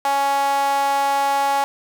sawtooth tone with high-pass filter, 278.1 Hz, C#4, 6 cents sharp, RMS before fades -19 dBFS, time 0.05-1.64 s, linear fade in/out 0 ms, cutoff 800 Hz, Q 5.2, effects none

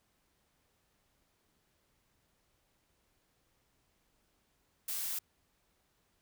blue noise, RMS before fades -37 dBFS, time 4.88-5.19 s, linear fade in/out 5 ms, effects pink hiss -75 dBFS RMS until 6.21 s

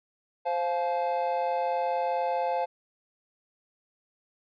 triangle chord, F major, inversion second, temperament equal with one note detuned, 523.3 / 698.5 / 857.9 Hz, C5 / F5 / A5, 0 / 0 / -44 cents, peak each -28 dBFS, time 0.45-2.66 s, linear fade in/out 20 ms, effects resampled to 11025 Hz

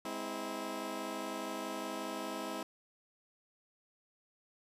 15% pulse chord, Ab augmented, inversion none, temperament just, 207.7 / 259.6 / 324.5 Hz, Ab3 / C4 / E4, 0 / -13 / -27 cents, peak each -38 / -37 / -35 dBFS, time 0.05-2.63 s, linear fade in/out 2 ms, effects resampled to 32000 Hz

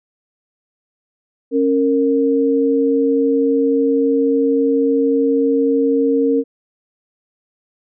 sine tone pair together, 274.6 / 461.8 Hz, C#4 / A#4, -16 / -16 cents, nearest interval major sixth, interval 900 cents, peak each -15 dBFS, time 1.51-6.44 s, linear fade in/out 50 ms, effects none

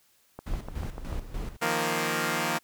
click train, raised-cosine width 1 ms, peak -24 dBFS, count 6, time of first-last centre 0.39-1.129 s, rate 6.77 Hz
brown noise with tremolo, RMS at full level -32 dBFS, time 0.46-1.57 s, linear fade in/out 10 ms, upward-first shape square, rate 3.4 Hz, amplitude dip 65%
5% pulse chord, Eb suspended second, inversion none, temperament equal, 155.56 / 174.61 / 233.1 Hz, Eb3 / F3 / Bb3, 0 / 0 / 0 cents, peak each -20 / -20 / -18 dBFS, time 1.61-2.59 s, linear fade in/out 20 ms
effects white hiss -65 dBFS RMS until 2.63 s

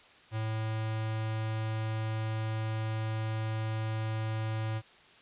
square tone with notch filter, 110 Hz, A2, in tune, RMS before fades -33 dBFS, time 0.31-4.82 s, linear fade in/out 50 ms, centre 260 Hz, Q 1.3, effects white hiss -57 dBFS RMS until 5.21 s + resampled to 8000 Hz

